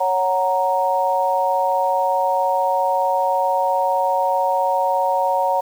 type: chord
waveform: sine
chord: F# major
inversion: second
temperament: equal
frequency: 554.4 / 740 / 932.3 Hz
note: C#5 / F#5 / A#5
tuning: 0 / 0 / 0 cents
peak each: -21 / -21 / -19 dBFS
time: 0-5.61 s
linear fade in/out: 10 ms
effects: 7-bit